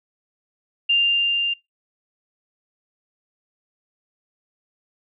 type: tone with level ramp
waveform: sine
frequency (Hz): 2794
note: F7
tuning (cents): 0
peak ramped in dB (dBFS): -14 to -20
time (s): 0.89-1.54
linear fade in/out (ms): 10
effects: noise-tail reverb RT60 0.2 s tail -24 dB re dry